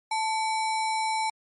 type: tone with sample-and-hold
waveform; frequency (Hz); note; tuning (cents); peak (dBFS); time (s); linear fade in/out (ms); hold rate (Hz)
sine; 880; A5; 0; -24; 0.11-1.3; 5; 3150
effects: MP3 48 kbps